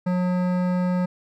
sine tone with hard clipping, 180.7 Hz, F#3, 41 cents flat, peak -22 dBFS, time 0.06-1.06 s, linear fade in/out 10 ms, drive 15 dB, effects none

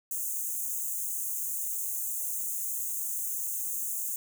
white high-pass noise, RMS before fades -33 dBFS, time 0.11-4.16 s, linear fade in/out 2 ms, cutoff 6300 Hz, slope 96 dB/octave, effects none

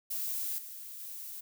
violet noise with level steps, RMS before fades -35 / -45 / -43 dBFS, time 0.1-1.41 s, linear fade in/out 10 ms, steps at 0.58 / 1 s, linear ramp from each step 5 ms, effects none

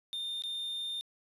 triangle tone with dropouts, 3623 Hz, A7, 50 cents sharp, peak -33 dBFS, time 0.13-1.01 s, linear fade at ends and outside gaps 0 ms, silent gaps 0.421-0.437 s, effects resampled to 32000 Hz + 10-bit

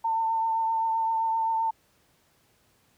sine tone with vibrato, 900 Hz, A5, 39 cents sharp, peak -23 dBFS, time 0.04-1.71 s, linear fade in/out 10 ms, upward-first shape triangle, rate 7.7 Hz, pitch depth 23 cents each way, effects pink hiss -65 dBFS RMS until 2.97 s + high-pass 60 Hz 12 dB/octave

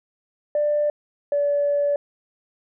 sine tone pair in turn, 592 / 575.8 Hz, D5 / D5, +14 / -34 cents, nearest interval unison, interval 48 cents, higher first, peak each -17 dBFS, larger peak neither, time 0.55-0.9 / 1.32-1.96 s, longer second, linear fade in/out 2 ms, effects tanh soft clip ceiling -13 dBFS

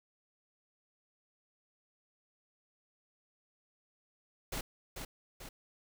pink noise with echo, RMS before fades -38 dBFS, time 4.52-4.61 s, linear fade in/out 5 ms, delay 440 ms, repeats 2, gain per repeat -5 dB, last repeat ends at 5.49 s, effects none

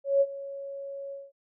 sine tone with ADSR envelope, 554.4 Hz, C#5, in tune, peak -17 dBFS, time 0.04-1.32 s, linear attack 170 ms, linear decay 46 ms, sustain -18 dB, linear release 200 ms, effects none

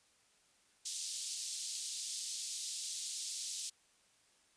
white band-pass noise, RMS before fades -42 dBFS, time 0.85-3.7 s, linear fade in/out 10 ms, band 3700 to 9100 Hz, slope 24 dB/octave, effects white hiss -70 dBFS RMS until 4.56 s + resampled to 22050 Hz

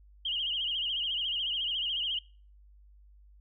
sine tone with vibrato, 3036 Hz, F#7, 44 cents sharp, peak -29 dBFS, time 0.25-2.19 s, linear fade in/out 5 ms, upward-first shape sine, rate 14 Hz, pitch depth 120 cents each way, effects noise-tail reverb RT60 0.4 s tail -23 dB re dry + added 50 Hz sine -54 dBFS peak until 3.4 s

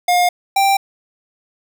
square tone pair in turn, 712 / 785.6 Hz, F5 / G5, +33 / +4 cents, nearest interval major second, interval 171 cents, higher second, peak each -12 dBFS, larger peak neither, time 0.08-0.29 / 0.56-0.77 s, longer neither, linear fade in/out 5 ms, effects none

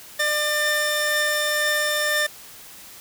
sawtooth tone pair together, 599 / 1795 Hz, D5 / A6, +34 / +34 cents, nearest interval octave + perfect fifth, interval 1900 cents, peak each -21 / -18 dBFS, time 0.19-2.27 s, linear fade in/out 10 ms, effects white hiss -43 dBFS RMS until 3 s

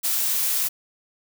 blue noise, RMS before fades -23 dBFS, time 0.03-0.69 s, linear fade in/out 20 ms, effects none

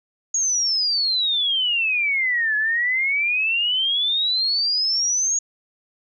sine exponential two-way sweep, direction down then up, 6700 to 1696 to 6700 Hz, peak -18 dBFS, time 0.34-5.39 s, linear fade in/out 5 ms, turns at 2.56 s, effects none

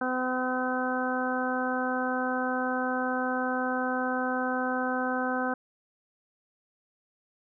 harmonic tone, 254.7 Hz, C4, 46 cents flat, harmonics 1 / 2 / 3 / 4 / 5 / 6, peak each -31 / -33 / -33 / -37 / -36 / -33 dBFS, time 0.01-5.54 s, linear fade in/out 5 ms, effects none

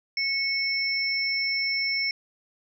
sine tone pair together, 2200 / 5373 Hz, C#7 / E8, -14 / +32 cents, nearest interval octave + minor third, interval 1546 cents, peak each -26 / -27 dBFS, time 0.17-2.11 s, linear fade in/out 2 ms, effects none

